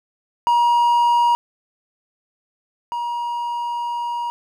triangle tone pair in turn, 952 / 952 Hz, A#5 / A#5, +36 / +36 cents, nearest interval unison, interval 0 cents, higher neither, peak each -11 / -20 dBFS, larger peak first, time 0.47-1.35 / 2.92-4.3 s, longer second, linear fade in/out 0 ms, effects none

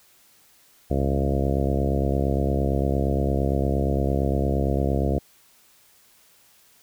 harmonic tone with a mistuned harmonic, 68.7 Hz, C#2, 15 cents flat, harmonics 1 / 2 / 3 / 4 / 5 / 6 / 7 / 8 / 9 / 10, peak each -24 / -27 / -29 / -30 / -31 / -32 / -32 / -33 / -34 / -34 dBFS, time 0.9-5.19 s, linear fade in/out 10 ms, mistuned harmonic 1, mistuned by +38 cents, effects white hiss -57 dBFS RMS until 6.82 s

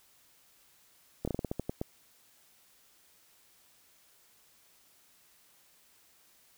slowing click train, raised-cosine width 2 ms, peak -19 dBFS, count 10, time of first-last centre 1.25-1.815 s, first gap 26 ms, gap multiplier 1.21, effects white hiss -64 dBFS RMS until 6.57 s

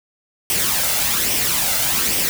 white noise with flanger, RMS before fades -19 dBFS, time 0.5-2.29 s, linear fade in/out 0 ms, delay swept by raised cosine 0.35 to 1.45 ms, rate 1.2 Hz, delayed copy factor +0.5, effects none

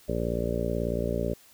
harmonic tone, 58.27 Hz, A#1, in tune, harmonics 1 / 2 / 3 / 4 / 5 / 6 / 7 / 8 / 9 / 10, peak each -33 / -35 / -34 / -35 / -39 / -39 / -34 / -36 / -37 / -34 dBFS, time 0.08-1.34 s, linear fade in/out 10 ms, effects white hiss -56 dBFS RMS until 1.53 s

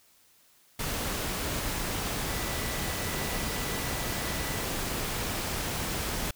sine tone in noise, 1975.5 Hz, B6, in tune, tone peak -43 dBFS, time 2.29-4.64 s, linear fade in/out 5 ms, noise pink, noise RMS -32 dBFS, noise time 0.79-6.31 s, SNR -14 dB, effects white hiss -62 dBFS RMS until 6.35 s

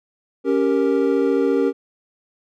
triangle chord, G diminished, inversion second, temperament equal, 277.2 / 392 / 466.2 Hz, Db4 / G4 / Bb4, 0 / 0 / 0 cents, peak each -18 dBFS, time 0.44-1.73 s, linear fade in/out 50 ms, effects none

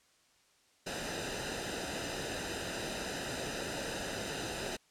pink noise with comb filter, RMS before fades -38 dBFS, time 0.86-4.77 s, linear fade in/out 10 ms, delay 0.9 ms, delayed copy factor -0.7, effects white hiss -68 dBFS RMS until 4.9 s + low-pass 8000 Hz 12 dB/octave

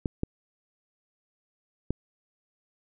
clicks, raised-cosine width 3 ms, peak -14 dBFS, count 3, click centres 0.058 / 0.234 / 1.906 s, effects none

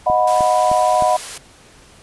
sine chord, B major, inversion first, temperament equal with one note detuned, 622.3 / 731.1 / 987.8 Hz, D#5 / F#5 / B5, 0 / -21 / 0 cents, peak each -17 / -15 / -18 dBFS, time 0.06-1.17 s, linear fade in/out 10 ms
click train, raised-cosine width 3 ms, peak -15 dBFS, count 4, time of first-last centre 0.1-1.023 s, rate 3.25 Hz
white high-pass noise, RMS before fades -30 dBFS, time 0.27-1.38 s, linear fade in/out 5 ms, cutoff 400 Hz, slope 24 dB/octave
effects pink hiss -46 dBFS RMS until 2.02 s + resampled to 24000 Hz

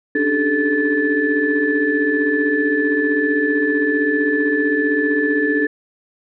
sine tone cluster, 281.6 / 297.1 / 393.2 / 434.3 / 1743 Hz, C#4 / D4 / G4 / A4 / A6, +27 / +20 / +5 / -23 / -17 cents, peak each -24 / -19 / -28 / -20 / -19 dBFS, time 0.15-5.67 s, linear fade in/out 5 ms, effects tanh soft clip ceiling -4 dBFS

